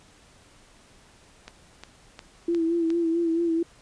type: click train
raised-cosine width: 0.2 ms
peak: -22 dBFS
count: 5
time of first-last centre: 1.48-2.903 s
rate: 2.81 Hz
type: tone with vibrato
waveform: sine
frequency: 334.1 Hz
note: E4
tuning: 23 cents sharp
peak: -21 dBFS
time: 2.48-3.63 s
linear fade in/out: 5 ms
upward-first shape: sine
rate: 4.5 Hz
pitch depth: 44 cents each way
effects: pink hiss -55 dBFS RMS until 3.81 s + resampled to 22050 Hz